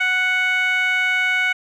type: tone with band-pass filter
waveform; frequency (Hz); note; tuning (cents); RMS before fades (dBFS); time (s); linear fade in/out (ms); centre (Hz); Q
15% pulse; 740; F#5; 0; -19; 0-1.53; 10; 1900; 4.6
effects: none